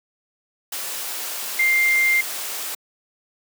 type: tone in noise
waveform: sine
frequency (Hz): 2100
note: C7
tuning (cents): +6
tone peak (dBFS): -15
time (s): 1.59-2.21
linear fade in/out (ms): 5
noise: white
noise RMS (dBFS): -29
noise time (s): 0.72-2.75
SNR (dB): +11
effects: high-pass 400 Hz 12 dB/octave